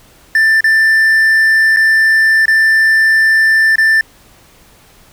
triangle tone with dropouts, 1776 Hz, A6, 16 cents sharp, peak -5 dBFS, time 0.35-4.01 s, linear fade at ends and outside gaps 2 ms, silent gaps 0.607-0.642 / 1.763-1.769 / 2.456-2.48 / 3.757-3.782 s, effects pink hiss -45 dBFS RMS until 5.12 s

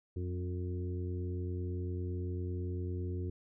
harmonic tone with a mistuned harmonic, 90 Hz, F#2, 47 cents flat, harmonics 1 / 2 / 3 / 4 / 5, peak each -35 / -47 / -46 / -43 / -51 dBFS, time 0.16-3.3 s, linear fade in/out 5 ms, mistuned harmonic 2, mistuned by +21 cents, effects none

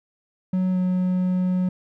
triangle tone with pitch glide, 185 to 182.98 Hz, F#3 to F#3, 0 to -19 cents, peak -17 dBFS, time 0.53-1.69 s, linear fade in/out 5 ms, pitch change -19 cents, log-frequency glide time 0.72-0.77 s, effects none

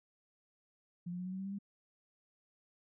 sine tone with pitch steps, 174.61 / 178.07 / 181.6 / 185.21 / 188.88 / 192.63 / 196.45 / 200.3 Hz, F3 / F3 / F#3 / F#3 / F#3 / G3 / G3 / G3, 0 / +34 / -32 / +2 / +36 / -30 / +4 / +38 cents, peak -38 dBFS, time 1.06-1.588 s, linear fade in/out 10 ms, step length 66 ms, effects none

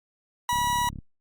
40% pulse tone, 970 Hz, B5, 31 cents flat, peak -22 dBFS, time 0.49-0.89 s, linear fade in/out 2 ms
click train, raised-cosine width 5 ms, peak -25 dBFS, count 17, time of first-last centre 0.53-0.987 s, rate 35 Hz
effects Opus 48 kbps

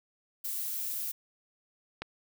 violet noise, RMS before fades -35 dBFS, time 0.44-1.12 s, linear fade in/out 10 ms
click, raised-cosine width 0.3 ms, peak -20 dBFS, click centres 2.02 s
effects none

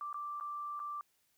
sine tone with dropouts, 1174.7 Hz, D6, in tune, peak -38 dBFS, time 0.01-1.01 s, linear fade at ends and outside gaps 1 ms, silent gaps 0.129-0.143 / 0.4-0.409 / 0.794-0.8 s, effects white hiss -75 dBFS RMS until 1.37 s

